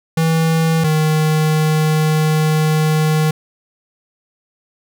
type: tone pair in turn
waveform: square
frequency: 162.3 / 155.39 Hz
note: E3 / D#3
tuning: -27 / -2 cents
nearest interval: minor second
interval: 75 cents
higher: first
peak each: -13 dBFS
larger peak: neither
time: 0.17-0.84 / 0.84-3.31 s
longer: second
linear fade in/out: 5 ms
effects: none